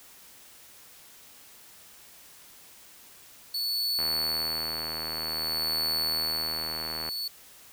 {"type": "tone with tremolo", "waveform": "45% pulse", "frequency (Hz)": 4441, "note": "C#8", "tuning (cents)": 2, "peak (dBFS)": -25, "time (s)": [3.54, 7.28], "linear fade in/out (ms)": 5, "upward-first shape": "sine", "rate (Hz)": 0.52, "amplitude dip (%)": 55}
{"type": "click train", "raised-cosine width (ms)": 0.5, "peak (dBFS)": -22, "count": 248, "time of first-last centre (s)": [3.99, 7.089], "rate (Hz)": 79.7}
{"effects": ["white hiss -52 dBFS RMS until 7.72 s"]}